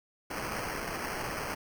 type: noise with sample-and-hold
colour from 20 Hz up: white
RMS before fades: -36 dBFS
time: 0.3-1.55 s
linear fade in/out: 10 ms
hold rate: 3675 Hz
effects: none